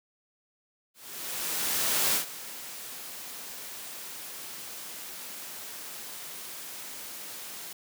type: noise with ADSR envelope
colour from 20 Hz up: white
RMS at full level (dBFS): -25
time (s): 0.94-7.73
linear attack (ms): 1200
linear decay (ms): 110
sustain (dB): -16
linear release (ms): 5
effects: high-pass 150 Hz 12 dB/octave